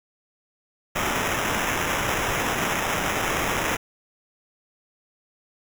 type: noise with sample-and-hold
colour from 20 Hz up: white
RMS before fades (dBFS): -25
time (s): 0.95-3.77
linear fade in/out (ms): 10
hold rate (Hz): 4410
effects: none